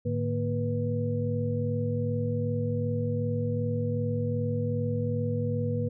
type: tone cluster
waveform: sine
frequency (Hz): 107 / 149.6 / 235.1 / 488.2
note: A2 / D3 / A#3 / B4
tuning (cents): -48 / +32 / +15 / -20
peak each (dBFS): -29 / -33 / -33 / -32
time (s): 0.05-5.89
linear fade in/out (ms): 10
effects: none